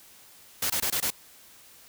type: noise bursts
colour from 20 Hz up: white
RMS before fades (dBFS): -27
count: 5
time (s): 0.62-1.104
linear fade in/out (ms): 5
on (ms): 80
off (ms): 21
effects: white hiss -53 dBFS RMS until 1.88 s